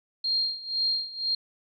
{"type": "tone with tremolo", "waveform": "sine", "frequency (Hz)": 4214, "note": "C8", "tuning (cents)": 12, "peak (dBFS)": -22, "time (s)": [0.24, 1.35], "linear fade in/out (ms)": 5, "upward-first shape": "sine", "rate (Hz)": 2, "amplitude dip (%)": 85, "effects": []}